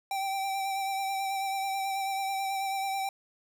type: tone with vibrato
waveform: square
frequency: 779 Hz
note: G5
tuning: 11 cents flat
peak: -30 dBFS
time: 0.11-3.09 s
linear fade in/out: 2 ms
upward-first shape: sine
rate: 9.2 Hz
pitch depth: 23 cents each way
effects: none